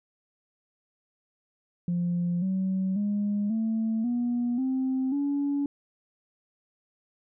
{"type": "tone with pitch steps", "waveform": "sine", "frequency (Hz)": [174.61, 189.32, 205.3, 222.6, 241.3, 261.6, 283.7], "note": ["F3", "F#3", "G#3", "A3", "B3", "C4", "C#4"], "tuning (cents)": [0, 40, -20, 20, -40, 0, 40], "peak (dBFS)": -23, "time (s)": [1.88, 5.66], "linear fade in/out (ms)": 2, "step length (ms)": 540, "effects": ["tanh soft clip ceiling -21 dBFS"]}